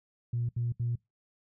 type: tone bursts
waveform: sine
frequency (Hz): 119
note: A#2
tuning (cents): +36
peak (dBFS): -27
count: 3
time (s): 0.33-0.956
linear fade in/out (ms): 5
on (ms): 160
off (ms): 73
effects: noise-tail reverb RT60 0.2 s tail -24 dB re dry + tanh soft clip ceiling -23 dBFS